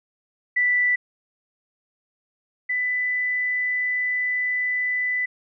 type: tone pair in turn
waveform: sine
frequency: 1975.5 / 1993.8 Hz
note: B6 / B6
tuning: 0 / +16 cents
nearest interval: unison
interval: 16 cents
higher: second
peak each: -17 / -21 dBFS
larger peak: first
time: 0.56-0.96 / 2.69-5.26 s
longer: second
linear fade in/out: 10 ms
effects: none